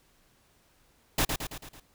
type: noise with echo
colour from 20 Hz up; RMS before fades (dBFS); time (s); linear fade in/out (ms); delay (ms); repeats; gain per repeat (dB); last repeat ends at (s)
pink; -25; 1.18-1.25; 5; 110; 5; -5; 1.8
effects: pink hiss -65 dBFS RMS until 1.94 s